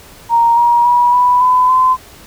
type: tone with pitch steps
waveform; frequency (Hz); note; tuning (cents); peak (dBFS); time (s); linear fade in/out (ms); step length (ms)
sine; 932.3 / 950.2 / 968.5 / 987.2 / 1006.2 / 1025.5; A#5 / A#5 / B5 / B5 / B5 / C6; 0 / +33 / -34 / -1 / +32 / -35; -7; 0.29-1.97; 50; 280
effects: pink hiss -39 dBFS RMS until 2.26 s